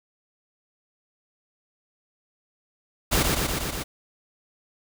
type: noise with echo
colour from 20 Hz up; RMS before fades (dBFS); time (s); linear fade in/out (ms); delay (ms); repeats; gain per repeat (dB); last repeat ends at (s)
pink; -21; 3.11-3.24; 20; 120; 5; -2; 3.84
effects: none